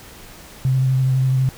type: tone with vibrato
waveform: sine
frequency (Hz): 131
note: C3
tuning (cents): +2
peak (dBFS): -14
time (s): 0.65-1.49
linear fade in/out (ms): 0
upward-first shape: triangle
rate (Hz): 12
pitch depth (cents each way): 23
effects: pink hiss -41 dBFS RMS until 1.57 s